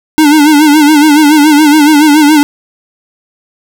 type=tone with vibrato; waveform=square; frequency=300 Hz; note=D4; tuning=37 cents sharp; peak=-3 dBFS; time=0.18-2.43 s; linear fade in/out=0 ms; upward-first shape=sine; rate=7.1 Hz; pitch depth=82 cents each way; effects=none